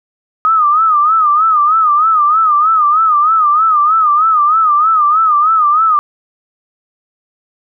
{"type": "tone with vibrato", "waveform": "sine", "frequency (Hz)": 1244.5, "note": "D#6", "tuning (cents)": 0, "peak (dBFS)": -7, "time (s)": [0.45, 5.99], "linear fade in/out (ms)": 0, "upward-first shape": "sine", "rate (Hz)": 3.2, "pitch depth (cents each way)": 110, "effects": []}